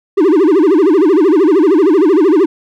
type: tone with vibrato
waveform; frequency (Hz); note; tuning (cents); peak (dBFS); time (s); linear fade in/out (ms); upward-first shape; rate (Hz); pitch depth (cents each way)
triangle; 347.2; F4; -10; -4; 0.17-2.46; 10; sine; 13; 280
effects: none